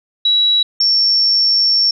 sine tone pair in turn, 3900 / 5452 Hz, B7 / F8, -23 / -43 cents, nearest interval tritone, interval 580 cents, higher second, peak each -10 dBFS, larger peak neither, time 0.25-0.63 / 0.8-1.91 s, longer second, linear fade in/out 5 ms, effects none

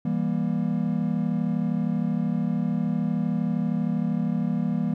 triangle chord, E diminished, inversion none, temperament just, 164.81 / 197.78 / 237.3 Hz, E3 / G3 / Bb3, 0 / +16 / +31 cents, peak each -25 dBFS, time 0.05-4.94 s, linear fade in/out 5 ms, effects none

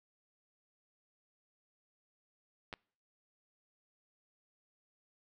clicks, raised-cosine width 0.3 ms, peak -27 dBFS, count 2, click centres 2.728 / 2.738 s, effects noise-tail reverb RT60 0.5 s tail -26 dB re dry

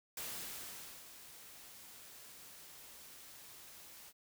white noise with ADSR envelope, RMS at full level -43 dBFS, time 0.17-4.13 s, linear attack 3 ms, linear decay 870 ms, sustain -12 dB, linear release 49 ms, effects none

